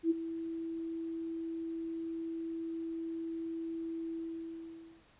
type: tone with ADSR envelope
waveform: sine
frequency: 329.2 Hz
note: E4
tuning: 2 cents flat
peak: -23 dBFS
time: 0.03-5.04 s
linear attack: 74 ms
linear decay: 22 ms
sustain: -13 dB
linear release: 900 ms
effects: pink hiss -64 dBFS RMS until 5.19 s + resampled to 8000 Hz